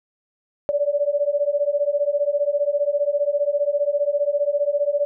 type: beating tone pair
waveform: sine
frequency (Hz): 570 / 585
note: C#5 / D5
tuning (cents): +48 / -7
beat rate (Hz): 15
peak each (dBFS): -21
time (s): 0.69-5.05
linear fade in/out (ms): 0
effects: none